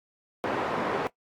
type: band-pass noise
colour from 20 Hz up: pink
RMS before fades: -29 dBFS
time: 0.44-1.07 s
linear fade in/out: 0 ms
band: 310 to 1300 Hz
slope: 12 dB/octave
effects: noise-tail reverb RT60 0.1 s tail -18 dB re dry + AAC 64 kbps